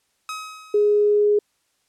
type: tone with exponential decay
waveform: sawtooth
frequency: 1271 Hz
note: D#6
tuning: 36 cents sharp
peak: -23 dBFS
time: 0.29-1.26 s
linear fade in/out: 1 ms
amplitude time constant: 210 ms
type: tone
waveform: sine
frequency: 415.3 Hz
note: G#4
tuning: in tune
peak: -14 dBFS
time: 0.74-1.39 s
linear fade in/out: 5 ms
effects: white hiss -68 dBFS RMS until 1.88 s + low-pass 10000 Hz 12 dB/octave